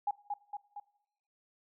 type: tone with echo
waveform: sine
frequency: 820 Hz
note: G#5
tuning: 22 cents flat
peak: -28 dBFS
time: 0.07-0.11 s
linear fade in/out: 5 ms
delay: 230 ms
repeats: 3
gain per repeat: -4 dB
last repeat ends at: 0.8 s
effects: noise-tail reverb RT60 0.9 s tail -22 dB re dry